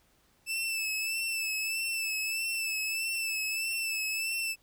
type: tone with vibrato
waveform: sawtooth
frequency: 2637 Hz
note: E7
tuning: in tune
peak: -27 dBFS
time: 0.46-4.56 s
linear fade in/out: 50 ms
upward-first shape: sine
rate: 1.6 Hz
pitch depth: 40 cents each way
effects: pink hiss -67 dBFS RMS until 4.62 s